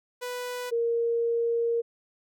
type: tone pair in turn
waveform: sawtooth / sine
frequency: 493.9 / 466.2 Hz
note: B4 / A#4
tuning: 0 / 0 cents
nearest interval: minor second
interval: 100 cents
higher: first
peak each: -28 / -23 dBFS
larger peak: second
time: 0.21-0.71 / 0.71-1.82 s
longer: second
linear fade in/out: 20 ms
effects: none